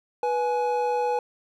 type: tone pair together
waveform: triangle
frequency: 490 / 841.6 Hz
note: B4 / G#5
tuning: -14 / +23 cents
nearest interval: major sixth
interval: 937 cents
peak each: -23 dBFS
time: 0.23-1.19 s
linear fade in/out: 2 ms
effects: none